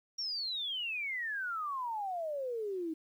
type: exponential sweep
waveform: sine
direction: down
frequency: 5650 to 310 Hz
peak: -34 dBFS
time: 0.18-2.94 s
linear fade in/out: 10 ms
effects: 11-bit